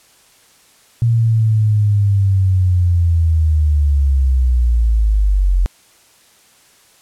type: linear sweep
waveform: sine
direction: down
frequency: 117.4 to 43.66 Hz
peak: -10 dBFS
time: 1.02-5.66 s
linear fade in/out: 0 ms
effects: white hiss -50 dBFS RMS until 7.01 s + low-pass 11000 Hz 12 dB/octave

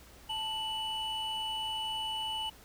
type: tone pair together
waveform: triangle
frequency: 880 / 2960 Hz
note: A5 / F#7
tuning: 0 / 0 cents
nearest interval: octave + major sixth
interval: 2100 cents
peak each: -36 / -33 dBFS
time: 0.29-2.5 s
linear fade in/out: 10 ms
effects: added 60 Hz sine -58 dBFS peak until 2.64 s + pink hiss -56 dBFS RMS until 2.64 s

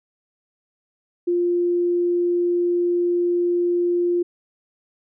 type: tone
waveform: sine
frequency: 350 Hz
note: F4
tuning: 4 cents sharp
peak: -17 dBFS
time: 1.27-4.23 s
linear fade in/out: 10 ms
effects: none

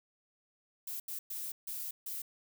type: noise bursts at uneven times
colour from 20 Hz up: violet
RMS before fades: -40 dBFS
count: 5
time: 0.87-1 / 1.08-1.19 / 1.3-1.52 / 1.67-1.91 / 2.06-2.22 s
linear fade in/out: 5 ms
effects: none

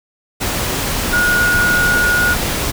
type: tone in noise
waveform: sine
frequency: 1444 Hz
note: F#6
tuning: 43 cents flat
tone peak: -12 dBFS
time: 1.12-2.35 s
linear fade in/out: 20 ms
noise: pink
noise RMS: -19 dBFS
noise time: 0.4-2.72 s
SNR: +4 dB
effects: none

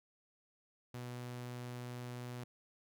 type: tone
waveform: sawtooth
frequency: 122.9 Hz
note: B2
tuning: 8 cents flat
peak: -39 dBFS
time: 0.94-2.44 s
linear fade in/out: 5 ms
effects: none

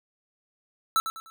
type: tone with echo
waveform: square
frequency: 1318.5 Hz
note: E6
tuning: in tune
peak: -20 dBFS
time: 0.96-1 s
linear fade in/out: 0 ms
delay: 100 ms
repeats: 3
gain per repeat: -9 dB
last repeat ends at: 1.3 s
effects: none

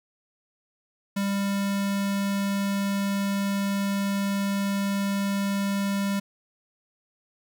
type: tone with notch filter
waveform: square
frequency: 198.7 Hz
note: G3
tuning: 24 cents sharp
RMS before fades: -26 dBFS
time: 1.16-6.2 s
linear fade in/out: 10 ms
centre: 450 Hz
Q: 1.3
effects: 10-bit

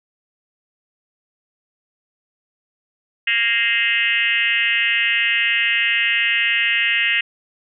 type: tone with frequency modulation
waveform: sine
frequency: 2329 Hz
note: D7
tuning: 15 cents flat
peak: -15 dBFS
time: 3.27-7.21 s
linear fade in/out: 5 ms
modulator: 233 Hz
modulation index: 2.6
effects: none

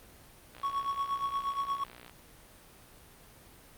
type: click train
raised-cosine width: 0.3 ms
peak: -32 dBFS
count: 95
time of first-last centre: 0.55-2.096 s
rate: 60.8 Hz
type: tone with tremolo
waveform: triangle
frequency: 1111 Hz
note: C#6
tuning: 4 cents sharp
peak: -25 dBFS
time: 0.63-1.84 s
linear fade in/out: 5 ms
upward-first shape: triangle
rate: 8.5 Hz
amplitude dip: 80%
effects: pink hiss -55 dBFS RMS until 3.77 s + Opus 32 kbps

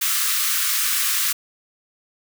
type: high-pass noise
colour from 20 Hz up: white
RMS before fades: -21 dBFS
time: 0.01-1.33 s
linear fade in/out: 10 ms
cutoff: 1100 Hz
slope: 96 dB/octave
effects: none

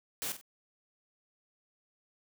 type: noise with echo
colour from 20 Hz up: white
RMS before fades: -36 dBFS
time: 0.22-0.32 s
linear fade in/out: 0 ms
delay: 46 ms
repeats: 2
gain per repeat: -10 dB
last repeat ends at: 0.412 s
effects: none

